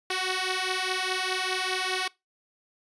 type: beating tone pair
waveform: 5% pulse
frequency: 370 / 374.9 Hz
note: F#4 / F#4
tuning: 0 / +23 cents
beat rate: 4.9 Hz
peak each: -18 dBFS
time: 0.1-2.08 s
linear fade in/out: 5 ms
effects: noise-tail reverb RT60 0.2 s tail -22 dB re dry + resampled to 22050 Hz